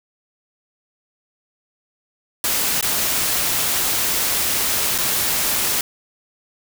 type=noise with dropouts; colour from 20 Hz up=white; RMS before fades=-20 dBFS; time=2.44-5.81 s; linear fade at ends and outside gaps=2 ms; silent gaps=2.811-2.826 / 4.98-4.984 s; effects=none